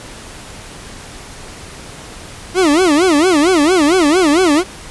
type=tone with vibrato; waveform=40% pulse; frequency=329.6 Hz; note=E4; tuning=in tune; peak=-8 dBFS; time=2.54-4.64 s; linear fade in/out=50 ms; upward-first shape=sine; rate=4.4 Hz; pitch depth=250 cents each way; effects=pink hiss -33 dBFS RMS until 4.9 s + resampled to 24000 Hz